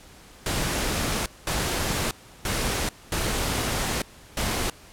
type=noise bursts at uneven times; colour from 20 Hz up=pink; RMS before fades=-26 dBFS; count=5; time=0.46-1.26 / 1.47-2.11 / 2.45-2.89 / 3.12-4.02 / 4.37-4.7 s; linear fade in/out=2 ms; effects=pink hiss -49 dBFS RMS until 4.92 s + low-pass 12000 Hz 12 dB/octave